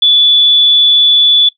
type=tone; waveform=sine; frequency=3454 Hz; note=A7; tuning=33 cents flat; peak=-4 dBFS; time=0.02-1.49 s; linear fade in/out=5 ms; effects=noise-tail reverb RT60 0.1 s tail -17 dB re dry